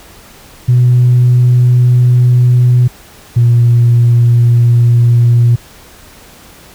sine tone pair in turn, 123.47 / 119.1 Hz, B2 / A#2, 0 / +38 cents, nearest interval minor second, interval 62 cents, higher first, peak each -3 dBFS, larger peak neither, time 0.68-2.88 / 3.36-5.56 s, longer neither, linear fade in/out 10 ms, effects tanh soft clip ceiling -1 dBFS + pink hiss -38 dBFS RMS until 6.74 s

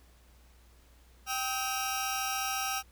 sawtooth tone cluster, 781 / 1278 / 2808 / 5650 Hz, G5 / D#6 / F7 / F8, -7 / +46 / +9 / +19 cents, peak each -31 / -32 / -37 / -35 dBFS, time 1.26-2.83 s, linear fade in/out 50 ms, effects added 60 Hz sine -57 dBFS peak until 2.91 s + pink hiss -64 dBFS RMS until 2.91 s

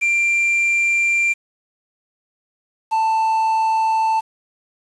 triangle tone pair in turn, 2372 / 886.4 Hz, D7 / A5, +17 / +13 cents, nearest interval octave + perfect fourth, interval 1704 cents, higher first, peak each -13 dBFS, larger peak neither, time 0.01-1.34 / 2.91-4.21 s, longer first, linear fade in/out 20 ms, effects resampled to 24000 Hz + 7-bit

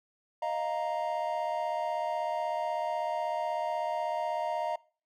triangle chord, Eb suspended second, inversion none, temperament equal, 622.3 / 698.5 / 932.3 Hz, Eb5 / F5 / Bb5, 0 / 0 / 0 cents, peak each -32 dBFS, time 0.42-4.76 s, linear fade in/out 5 ms, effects noise-tail reverb RT60 0.4 s tail -23 dB re dry

